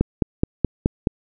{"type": "click train", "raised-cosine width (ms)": 3, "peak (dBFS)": -3, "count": 6, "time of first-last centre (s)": [0.01, 1.072], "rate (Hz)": 4.71, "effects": []}